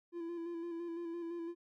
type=tone with vibrato; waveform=triangle; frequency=338.9 Hz; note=E4; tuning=48 cents sharp; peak=-37 dBFS; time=0.12-1.55 s; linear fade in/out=50 ms; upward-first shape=square; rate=5.9 Hz; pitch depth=28 cents each way; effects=none